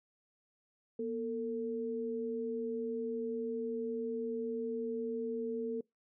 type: tone pair together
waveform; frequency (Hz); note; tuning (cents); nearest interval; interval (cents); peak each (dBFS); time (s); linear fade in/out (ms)
sine; 238.9 / 450.9; A#3 / A4; +43 / +42; major seventh; 1099; -39 / -35; 0.99-5.81; 5
effects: noise-tail reverb RT60 0.2 s tail -25 dB re dry